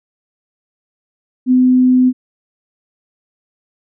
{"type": "tone", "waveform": "sine", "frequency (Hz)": 253.8, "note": "B3", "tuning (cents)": 47, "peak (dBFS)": -7, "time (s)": [1.46, 2.13], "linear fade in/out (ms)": 50, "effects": []}